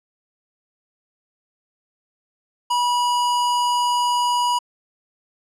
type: tone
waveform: square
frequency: 972 Hz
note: B5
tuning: 28 cents flat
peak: -18 dBFS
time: 2.7-4.59 s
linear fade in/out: 10 ms
effects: low-pass 9000 Hz 12 dB/octave